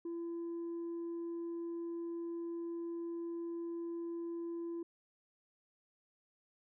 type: tone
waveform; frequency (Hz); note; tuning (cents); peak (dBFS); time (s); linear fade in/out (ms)
sine; 338.2; E4; +44; -36; 0.05-4.83; 5
effects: tanh soft clip ceiling -37 dBFS